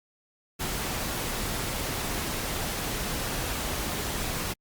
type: noise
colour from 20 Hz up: pink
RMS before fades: -31 dBFS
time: 0.59-4.54 s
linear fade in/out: 20 ms
effects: Opus 48 kbps